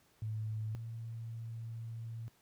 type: tone pair in turn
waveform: sine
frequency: 108.9 / 114.3 Hz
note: A2 / A#2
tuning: -17 / -34 cents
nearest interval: minor second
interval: 83 cents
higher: second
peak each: -35 / -40 dBFS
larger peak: first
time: 0.22-0.75 / 0.75-2.28 s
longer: second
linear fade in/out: 0 ms
effects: pink hiss -69 dBFS RMS until 2.41 s + high-pass 60 Hz 12 dB/octave